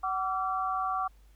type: tone cluster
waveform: sine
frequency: 752 / 1157 / 1361 Hz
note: F#5 / D6 / F6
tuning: +28 / -26 / -45 cents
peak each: -32 / -30 / -38 dBFS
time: 0.03-1.08 s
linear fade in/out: 10 ms
effects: added 50 Hz sine -54 dBFS peak until 1.35 s + pink hiss -68 dBFS RMS until 1.35 s